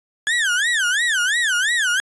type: tone with vibrato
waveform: 35% pulse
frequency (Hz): 1661.2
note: G#6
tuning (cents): 0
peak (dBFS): -15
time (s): 0.27-2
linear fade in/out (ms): 0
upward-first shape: sine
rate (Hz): 2.9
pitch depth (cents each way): 270
effects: resampled to 24000 Hz